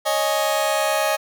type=chord; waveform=sawtooth; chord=C# suspended second; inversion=none; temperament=just; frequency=554.4 / 623.7 / 831.5 Hz; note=C#5 / D#5 / G#5; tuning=0 / +4 / +2 cents; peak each=-21 / -17 / -20 dBFS; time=0.05-1.17 s; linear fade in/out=20 ms; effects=none